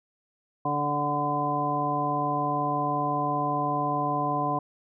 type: harmonic tone with a mistuned harmonic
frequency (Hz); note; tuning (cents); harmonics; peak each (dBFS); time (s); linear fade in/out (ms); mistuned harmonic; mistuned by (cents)
145.8; D3; -12; 1 / 2 / 3 / 4 / 5 / 7; -33 / -32 / -37 / -35 / -29 / -28; 0.65-4.59; 5; 5; +18
effects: none